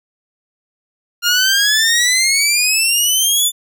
15% pulse exponential sweep, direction up, 1396.9 to 3532 Hz, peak -5 dBFS, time 1.22-3.52 s, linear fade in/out 50 ms, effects none

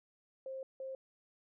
sine tone bursts at uneven times, 530 Hz, C5, 22 cents sharp, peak -40 dBFS, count 2, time 0.46-0.63 / 0.8-0.95 s, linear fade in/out 2 ms, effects none

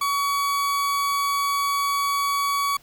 40% pulse tone, 1130 Hz, C#6, 33 cents sharp, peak -20 dBFS, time 0.01-2.77 s, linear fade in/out 5 ms, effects pink hiss -54 dBFS RMS until 2.82 s

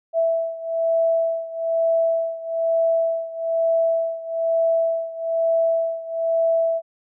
sine beating tone pair, 659.3 / 660.4 Hz, E5 / E5, 0 / +3 cents, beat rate 1.1 Hz, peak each -20 / -23 dBFS, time 0.13-6.82 s, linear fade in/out 50 ms, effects none

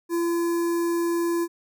square tone with notch filter, 340.3 Hz, F4, 45 cents flat, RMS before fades -24 dBFS, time 0.09-1.48 s, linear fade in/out 50 ms, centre 3100 Hz, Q 0.51, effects none

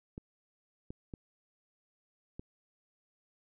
clicks, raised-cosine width 3 ms, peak -29 dBFS, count 4, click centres 0.179 / 0.905 / 1.138 / 2.395 s, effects none

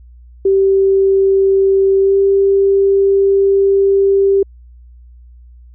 sine tone with pitch glide, 388.5 to 393.2 Hz, G4 to G4, -16 to +5 cents, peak -8 dBFS, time 0.45-4.43 s, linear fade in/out 5 ms, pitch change +21 cents, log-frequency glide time 2-2.16 s, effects added 60 Hz sine -37 dBFS peak until 5.74 s

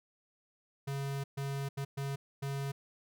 square tone bursts at uneven times, 138.59 Hz, C#3, in tune, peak -35 dBFS, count 5, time 0.87-1.24 / 1.37-1.69 / 1.77-1.85 / 1.97-2.16 / 2.42-2.72 s, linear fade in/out 10 ms, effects none

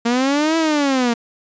sawtooth linear two-way sweep, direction up then down, 230 to 329.6 to 230 Hz, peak -11 dBFS, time 0.05-1.14 s, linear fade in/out 10 ms, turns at 0.57 s, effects resampled to 16000 Hz

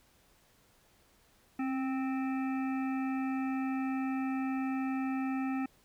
harmonic tone with a mistuned harmonic, 261.6 Hz, C4, in tune, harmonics 1 / 3 / 5 / 7 / 9 / 10, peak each -31 / -41 / -45 / -48 / -50 / -51 dBFS, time 1.59-5.66 s, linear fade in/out 5 ms, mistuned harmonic 1, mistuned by +28 cents, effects pink hiss -66 dBFS RMS until 5.84 s

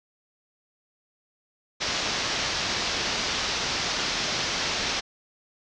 white low-pass noise, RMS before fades -28 dBFS, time 1.8-5.01 s, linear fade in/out 20 ms, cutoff 6000 Hz, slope 48 dB/octave, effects none

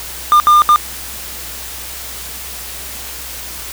triangle tone bursts at uneven times, 1204 Hz, D6, 43 cents sharp, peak -3 dBFS, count 3, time 0.32-0.4 / 0.47-0.62 / 0.69-0.76 s, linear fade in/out 0 ms, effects added 62 Hz sine -36 dBFS peak until 3.72 s + white hiss -28 dBFS RMS until 3.72 s

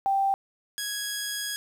sine / 10% pulse tone pair in turn, 784 / 1661.2 Hz, G5 / G#6, 0 / 0 cents, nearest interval octave + minor second, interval 1300 cents, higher second, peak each -21 dBFS, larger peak neither, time 0.06-0.34 / 0.78-1.56 s, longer second, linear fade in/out 0 ms, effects 9-bit

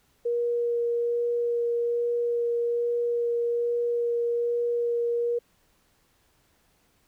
sine tone with vibrato, 474.2 Hz, A#4, 30 cents sharp, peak -23 dBFS, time 0.25-5.39 s, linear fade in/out 10 ms, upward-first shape sine, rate 1.2 Hz, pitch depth 8 cents each way, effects pink hiss -66 dBFS RMS until 7.07 s

